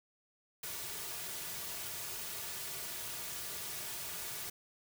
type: noise with comb filter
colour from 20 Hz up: white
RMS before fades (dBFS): -42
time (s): 0.63-4.5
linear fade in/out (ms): 5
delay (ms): 3.8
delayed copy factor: -0.65
effects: none